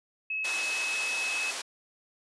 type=tone; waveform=sine; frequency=2578 Hz; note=E7; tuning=39 cents flat; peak=-29 dBFS; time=0.3-1.51 s; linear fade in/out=5 ms
type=band-pass noise; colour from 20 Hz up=white; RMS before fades=-36 dBFS; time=0.44-1.62 s; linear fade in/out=10 ms; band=460 to 6900 Hz; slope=12 dB/octave
effects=resampled to 24000 Hz